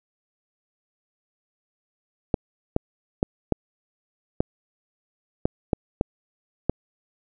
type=clicks; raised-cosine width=2 ms; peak=-6 dBFS; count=9; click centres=2.342 / 2.764 / 3.229 / 3.523 / 4.405 / 5.455 / 5.732 / 6.011 / 6.696 s; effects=none